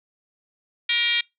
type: tone with frequency modulation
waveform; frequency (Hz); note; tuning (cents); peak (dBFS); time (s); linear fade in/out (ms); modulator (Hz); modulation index
sine; 2794; F7; 0; -19; 0.89-1.21; 5; 450; 2
effects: noise-tail reverb RT60 0.2 s tail -26 dB re dry